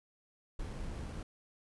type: noise with sample-and-hold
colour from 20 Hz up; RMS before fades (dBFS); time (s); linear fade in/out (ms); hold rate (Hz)
brown; -41; 0.59-1.23; 5; 7350
effects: resampled to 24000 Hz